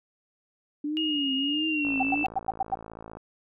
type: tone with vibrato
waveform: sine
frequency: 290 Hz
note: D4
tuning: 22 cents flat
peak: -27 dBFS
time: 0.84-2.24 s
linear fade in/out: 5 ms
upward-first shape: triangle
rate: 1.5 Hz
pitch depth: 170 cents each way
type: tone with pitch glide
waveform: sine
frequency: 2859 to 2652 Hz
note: F7 to E7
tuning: +40 to +10 cents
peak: -27 dBFS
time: 0.97-2.26 s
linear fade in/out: 0 ms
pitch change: -130 cents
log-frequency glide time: 1.48-2.07 s
type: click train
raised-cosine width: 1 ms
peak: -27 dBFS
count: 74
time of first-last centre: 1.85-3.17 s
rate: 55.3 Hz
type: tone bursts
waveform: sine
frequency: 772 Hz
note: G5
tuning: 27 cents flat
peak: -22 dBFS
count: 7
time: 2-2.748 s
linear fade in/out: 5 ms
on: 28 ms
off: 92 ms
effects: none